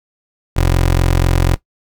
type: tone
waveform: 20% pulse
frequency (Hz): 44.04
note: F1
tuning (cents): +15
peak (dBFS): -6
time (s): 0.56-1.56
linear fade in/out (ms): 10
effects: noise-tail reverb RT60 0.1 s tail -17 dB re dry